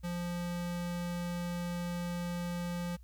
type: tone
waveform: square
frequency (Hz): 174.61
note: F3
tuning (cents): 0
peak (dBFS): -35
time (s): 0.03-2.97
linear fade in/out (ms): 20
effects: added 60 Hz sine -50 dBFS peak until 3.03 s + white hiss -75 dBFS RMS until 3.03 s